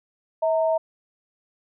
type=tone pair together; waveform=sine; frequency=645 / 917.7 Hz; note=E5 / A#5; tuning=-38 / -27 cents; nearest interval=tritone; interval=611 cents; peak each=-19 / -27 dBFS; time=0.42-0.78 s; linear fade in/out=10 ms; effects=none